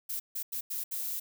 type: noise bursts at uneven times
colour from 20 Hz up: violet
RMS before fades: -35 dBFS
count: 5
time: 0.09-0.2 / 0.35-0.43 / 0.52-0.61 / 0.7-0.84 / 0.91-1.2 s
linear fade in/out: 10 ms
effects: none